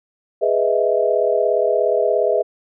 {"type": "chord", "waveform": "sine", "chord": "E major seventh", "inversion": "first", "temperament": "equal", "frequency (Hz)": [415.3, 493.9, 622.3, 659.3], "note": ["G#4", "B4", "D#5", "E5"], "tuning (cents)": [0, 0, 0, 0], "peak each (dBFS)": -20, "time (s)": [0.41, 2.43], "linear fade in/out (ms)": 20, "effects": []}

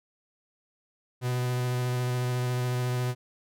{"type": "tone with vibrato", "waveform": "45% pulse", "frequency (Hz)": 124.6, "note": "B2", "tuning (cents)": 16, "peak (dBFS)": -26, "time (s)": [1.21, 3.15], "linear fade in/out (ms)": 50, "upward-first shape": "sine", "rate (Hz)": 14, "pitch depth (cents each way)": 13, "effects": []}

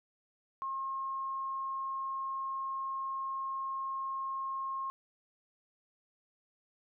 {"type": "tone", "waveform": "sine", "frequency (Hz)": 1074, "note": "C6", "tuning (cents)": 45, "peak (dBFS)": -34, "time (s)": [0.62, 4.9], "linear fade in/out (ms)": 0, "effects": []}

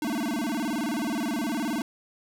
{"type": "tone with vibrato", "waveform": "square", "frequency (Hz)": 261.6, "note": "C4", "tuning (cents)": 0, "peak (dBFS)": -27, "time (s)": [0.02, 1.82], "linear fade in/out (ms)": 2, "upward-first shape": "square", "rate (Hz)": 19, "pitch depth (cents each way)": 260, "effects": []}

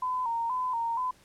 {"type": "tone with vibrato", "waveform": "sine", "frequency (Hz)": 967, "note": "B5", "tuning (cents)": -37, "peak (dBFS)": -27, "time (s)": [0.02, 1.11], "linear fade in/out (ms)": 5, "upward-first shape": "square", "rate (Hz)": 2.1, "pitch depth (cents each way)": 77, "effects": ["pink hiss -60 dBFS RMS until 1.24 s", "low-pass 12000 Hz 12 dB/octave"]}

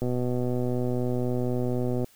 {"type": "click train", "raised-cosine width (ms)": 2, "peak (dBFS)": -16, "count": 252, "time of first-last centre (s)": [0.02, 2.044], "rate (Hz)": 124, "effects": ["white hiss -58 dBFS RMS until 2.15 s"]}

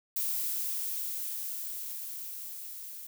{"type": "noise with level ramp", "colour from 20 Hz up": "violet", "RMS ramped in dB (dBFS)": [-31, -44], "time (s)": [0.16, 3.07], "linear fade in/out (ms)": 5, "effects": []}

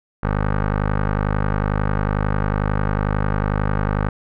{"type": "tone with low-pass filter", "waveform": "15% pulse", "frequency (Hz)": 51.1, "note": "G#1", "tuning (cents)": -27, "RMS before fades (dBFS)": -20, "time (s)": [0.23, 4.09], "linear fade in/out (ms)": 5, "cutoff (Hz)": 1400, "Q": 2.3, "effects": []}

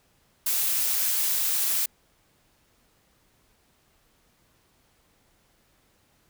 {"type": "noise", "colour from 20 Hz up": "blue", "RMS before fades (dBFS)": -25, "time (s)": [0.46, 1.86], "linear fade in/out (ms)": 5, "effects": ["pink hiss -65 dBFS RMS until 6.29 s"]}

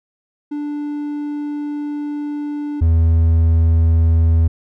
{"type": "tone pair in turn", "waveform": "triangle", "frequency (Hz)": [293.7, 81.82], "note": ["D4", "E2"], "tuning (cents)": [0, -12], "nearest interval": "octave + minor seventh", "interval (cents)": 2212, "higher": "first", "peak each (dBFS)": [-19, -8], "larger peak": "second", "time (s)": [[0.51, 2.81], [2.81, 4.48]], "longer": "first", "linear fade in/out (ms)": 10, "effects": []}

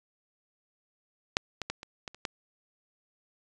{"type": "clicks", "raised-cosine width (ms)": 0.2, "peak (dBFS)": [-6, -16, -15, -25, -20, -30, -14], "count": 7, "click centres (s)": [1.369, 1.617, 1.7, 1.831, 2.078, 2.146, 2.252], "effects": ["resampled to 22050 Hz"]}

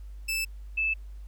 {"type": "tone pair in turn", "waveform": ["sawtooth", "sine"], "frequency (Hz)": [2635, 2625], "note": ["E7", "E7"], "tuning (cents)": [-1, -8], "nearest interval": "unison", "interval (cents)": 7, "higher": "first", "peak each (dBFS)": -24, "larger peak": "neither", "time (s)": [[0.28, 0.45], [0.77, 0.94]], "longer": "neither", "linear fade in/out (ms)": 10, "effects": ["added 50 Hz sine -39 dBFS peak until 1.27 s", "pink hiss -66 dBFS RMS until 1.27 s"]}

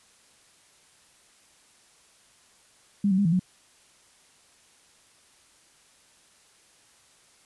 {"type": "tone with pitch steps", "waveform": "sine", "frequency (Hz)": [201.7, 188, 202.4, 164.2, 183.1], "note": ["G3", "F#3", "G#3", "E3", "F#3"], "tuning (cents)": [50, 28, -44, -6, -18], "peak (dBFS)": -19, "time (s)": [3.04, 3.395], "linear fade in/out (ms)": 5, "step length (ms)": 71, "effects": ["white hiss -59 dBFS RMS until 7.45 s", "resampled to 24000 Hz"]}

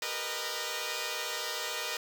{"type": "tone cluster", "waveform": "5% pulse", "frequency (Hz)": [395.9, 463.7, 492.6, 616], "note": ["G4", "A#4", "B4", "D#5"], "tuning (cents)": [17, -9, -5, -17], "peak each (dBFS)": [-33, -27, -27, -26], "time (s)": [0.02, 1.97], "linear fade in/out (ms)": 2, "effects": []}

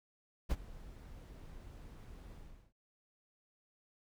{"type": "noise with ADSR envelope", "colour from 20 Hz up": "brown", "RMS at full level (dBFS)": -31, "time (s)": [0.49, 2.73], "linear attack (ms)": 24, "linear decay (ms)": 40, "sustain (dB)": -20, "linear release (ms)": 380, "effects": []}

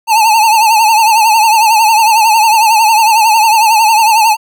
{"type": "tone with vibrato", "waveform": "square", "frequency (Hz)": 880, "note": "A5", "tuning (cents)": 0, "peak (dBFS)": -6, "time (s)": [0.07, 4.37], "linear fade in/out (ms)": 50, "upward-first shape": "triangle", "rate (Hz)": 11, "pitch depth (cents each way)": 100, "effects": []}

